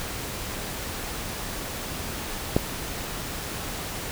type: click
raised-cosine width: 2 ms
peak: -5 dBFS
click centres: 2.565 s
effects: pink hiss -33 dBFS RMS until 4.11 s

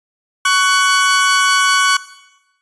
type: tone pair together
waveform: sawtooth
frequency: 1119 / 1493.7 Hz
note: C#6 / F#6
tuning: +16 / +16 cents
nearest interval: perfect fourth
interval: 500 cents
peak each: -10 dBFS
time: 0.45-1.97 s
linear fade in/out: 5 ms
effects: noise-tail reverb RT60 1.0 s tail -17 dB re dry + resampled to 22050 Hz

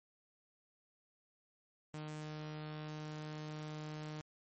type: tone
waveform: sawtooth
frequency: 153.1 Hz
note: D#3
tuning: 28 cents flat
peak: -39 dBFS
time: 1.94-4.21 s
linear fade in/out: 0 ms
effects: MP3 32 kbps

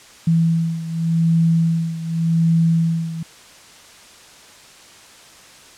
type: beating tone pair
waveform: sine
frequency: 164.81 / 165.68 Hz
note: E3 / E3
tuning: 0 / +9 cents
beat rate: 0.87 Hz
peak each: -16 / -20 dBFS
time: 0.27-3.23 s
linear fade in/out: 5 ms
effects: white hiss -44 dBFS RMS until 5.77 s + low-pass 8000 Hz 12 dB/octave

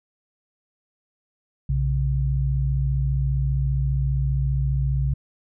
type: tone pair together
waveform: sine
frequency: 61.23 / 136.2 Hz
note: B1 / C#3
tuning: -14 / -30 cents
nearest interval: octave + major second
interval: 1384 cents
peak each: -22 dBFS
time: 1.69-5.14 s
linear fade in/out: 5 ms
effects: none

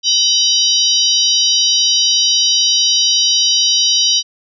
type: harmonic tone with a mistuned harmonic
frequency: 951 Hz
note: A#5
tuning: 34 cents sharp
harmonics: 3 / 4 / 5 / 6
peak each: -16 / -16 / -16 / -16 dBFS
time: 0.03-4.23 s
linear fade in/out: 50 ms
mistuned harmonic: 3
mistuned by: +110 cents
effects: none

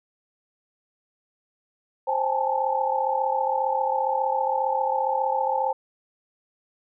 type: tone cluster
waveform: sine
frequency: 526 / 805 / 852 / 887 Hz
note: C5 / G5 / G#5 / A5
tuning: +9 / +46 / +44 / +14 cents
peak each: -27 dBFS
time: 2.07-5.73 s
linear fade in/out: 10 ms
effects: none

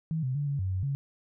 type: tone with pitch steps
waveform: sine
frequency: 160.2 / 129.1 / 144.7 / 141.2 / 94.3 / 93.5 / 139.2 Hz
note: E3 / C3 / D3 / C#3 / F#2 / F#2 / C#3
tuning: -49 / -23 / -25 / +32 / +33 / +19 / +8 cents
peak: -27 dBFS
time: 0.11-0.95 s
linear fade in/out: 0 ms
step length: 120 ms
effects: none

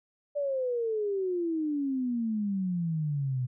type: exponential sweep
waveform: sine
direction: down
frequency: 587.3 to 123.1 Hz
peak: -27 dBFS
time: 0.35-3.47 s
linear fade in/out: 20 ms
effects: none

